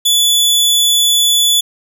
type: tone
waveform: sawtooth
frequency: 3450 Hz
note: A7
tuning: 35 cents flat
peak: -6 dBFS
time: 0.05-1.61 s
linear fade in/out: 10 ms
effects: none